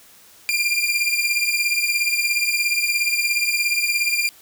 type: beating tone pair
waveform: sawtooth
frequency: 2386 / 2403 Hz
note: D7 / D7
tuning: +27 / +39 cents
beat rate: 17 Hz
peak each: -18 dBFS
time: 0.49-4.29 s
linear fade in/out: 0 ms
effects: white hiss -49 dBFS RMS until 4.41 s